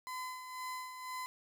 35% pulse tone with tremolo, 1017 Hz, C6, 50 cents flat, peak -37 dBFS, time 0.07-1.26 s, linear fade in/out 0 ms, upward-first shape sine, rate 2 Hz, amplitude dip 55%, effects none

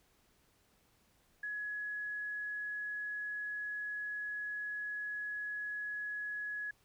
sine tone, 1684 Hz, G#6, 24 cents sharp, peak -37 dBFS, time 1.43-6.71 s, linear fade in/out 5 ms, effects pink hiss -71 dBFS RMS until 6.84 s

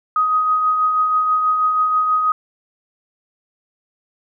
sine tone with tremolo, 1254 Hz, D#6, 13 cents sharp, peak -12 dBFS, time 0.16-2.32 s, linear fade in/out 2 ms, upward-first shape triangle, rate 6.2 Hz, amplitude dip 40%, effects none

